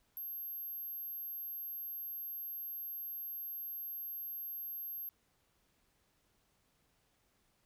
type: tone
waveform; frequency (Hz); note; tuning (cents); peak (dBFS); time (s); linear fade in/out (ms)
sine; 12520; G9; -3; -40; 0.17-5.09; 0
effects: pink hiss -75 dBFS RMS until 7.65 s